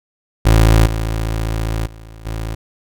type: tone with level steps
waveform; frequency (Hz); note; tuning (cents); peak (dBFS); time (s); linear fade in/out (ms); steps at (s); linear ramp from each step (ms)
25% pulse; 55; A1; 0; -4 / -14 / -31 / -18; 0.45-2.55; 10; 0.86 / 1.86 / 2.25; 10
effects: none